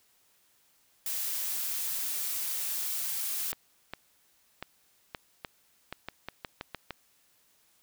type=noise; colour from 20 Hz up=blue; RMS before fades=-33 dBFS; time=1.06-3.52 s; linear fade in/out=2 ms
type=clicks; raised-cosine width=0.3 ms; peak=-20 dBFS; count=12; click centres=3.53 / 3.936 / 4.626 / 5.148 / 5.448 / 5.926 / 6.086 / 6.286 / 6.448 / 6.611 / 6.747 / 6.907 s
effects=white hiss -67 dBFS RMS until 7.82 s